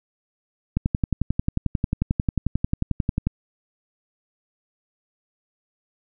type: click train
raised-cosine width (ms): 5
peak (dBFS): -8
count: 29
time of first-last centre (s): 0.77-3.27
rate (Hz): 11.2
effects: none